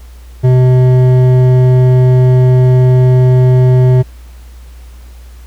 triangle tone with hard clipping, 127.2 Hz, C3, 48 cents flat, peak -6 dBFS, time 0.43-4.03 s, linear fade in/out 20 ms, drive 14 dB, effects added 60 Hz sine -30 dBFS peak until 5.46 s + pink hiss -45 dBFS RMS until 5.46 s

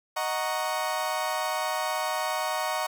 35% pulse chord, D# minor seventh, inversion none, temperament equal, 622.3 / 740 / 932.3 / 1108.7 Hz, D#5 / F#5 / A#5 / C#6, 0 / 0 / 0 / 0 cents, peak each -31 dBFS, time 0.16-2.87 s, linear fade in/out 10 ms, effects none

